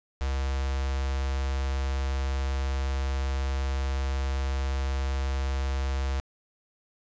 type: tone with notch filter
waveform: square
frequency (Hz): 67.3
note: C2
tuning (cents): +49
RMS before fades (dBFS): -28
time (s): 0.21-6.2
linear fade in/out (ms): 0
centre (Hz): 250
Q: 0.73
effects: resampled to 16000 Hz + 11-bit